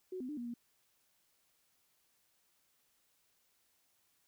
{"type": "tone with pitch steps", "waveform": "sine", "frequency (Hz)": [370.2, 253.6, 298.6, 240.1, 237.4], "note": ["F#4", "B3", "D4", "B3", "A#3"], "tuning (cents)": [1, 46, 29, -49, 32], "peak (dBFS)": -39, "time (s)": [0.12, 0.54], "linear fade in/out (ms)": 5, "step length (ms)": 84, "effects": ["white hiss -75 dBFS RMS until 4.27 s"]}